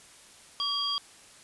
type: tone cluster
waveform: sine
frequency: 1138 / 3256 / 4762 Hz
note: C#6 / G#7 / D8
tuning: +45 / -35 / +23 cents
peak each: -34 / -30 / -32 dBFS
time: 0.6-0.98 s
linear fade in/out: 0 ms
effects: white hiss -53 dBFS RMS until 1.43 s + resampled to 24000 Hz